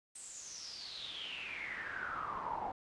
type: noise with band-pass filter sweep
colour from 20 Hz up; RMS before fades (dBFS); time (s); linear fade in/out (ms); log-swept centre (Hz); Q
brown; -43; 0.15-2.72; 5; 8500 to 780; 9.5
effects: resampled to 24000 Hz